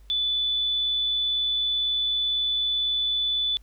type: tone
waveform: sine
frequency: 3482 Hz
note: A7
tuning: 19 cents flat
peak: -22 dBFS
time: 0.1-3.57 s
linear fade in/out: 0 ms
effects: added 50 Hz sine -47 dBFS peak until 3.62 s + pink hiss -64 dBFS RMS until 3.62 s